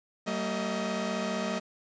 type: tone cluster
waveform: sawtooth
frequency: 192 / 227.2 / 630 Hz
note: G3 / A#3 / D#5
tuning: -36 / -44 / +21 cents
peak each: -30 dBFS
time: 0.26-1.6 s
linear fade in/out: 20 ms
effects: resampled to 16000 Hz + 9-bit